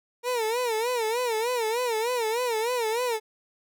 30% pulse tone with vibrato, 467.2 Hz, A#4, 4 cents sharp, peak -22 dBFS, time 0.23-3.2 s, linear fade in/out 50 ms, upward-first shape sine, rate 3.3 Hz, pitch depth 130 cents each way, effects none

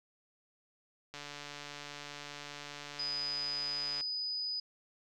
click train, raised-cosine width 0.2 ms, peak -27 dBFS, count 417, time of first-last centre 1.14-4.009 s, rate 145 Hz
sine tone, 4978 Hz, D#8, in tune, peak -34 dBFS, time 2.99-4.6 s, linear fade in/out 5 ms
effects none

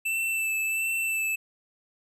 square tone with vibrato, 2653 Hz, E7, 10 cents sharp, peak -26 dBFS, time 0.05-1.36 s, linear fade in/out 10 ms, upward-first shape sine, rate 1.4 Hz, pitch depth 20 cents each way, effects none

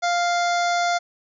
harmonic tone with a mistuned harmonic, 698.5 Hz, F5, in tune, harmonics 1 / 2 / 3 / 5 / 6 / 7 / 8 / 9 / 10, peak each -20 / -26 / -30 / -34 / -36 / -37 / -38 / -39 / -40 dBFS, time 0.02-0.99 s, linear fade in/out 20 ms, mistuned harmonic 6, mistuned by +37 cents, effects none

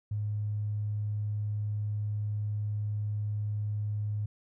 triangle tone with tanh clipping, 104.8 Hz, G#2, 16 cents sharp, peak -29 dBFS, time 0.11-4.26 s, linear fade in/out 5 ms, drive 3 dB, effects none

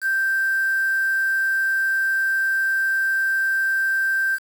sine tone with quantisation, 1568 Hz, G6, in tune, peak -18 dBFS, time 0.01-4.39 s, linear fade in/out 50 ms, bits 6, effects none

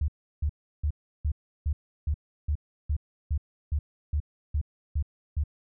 sine tone bursts, 74 Hz, D2, 14 cents sharp, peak -23 dBFS, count 14, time 0.01-5.438 s, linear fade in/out 5 ms, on 72 ms, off 340 ms, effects none

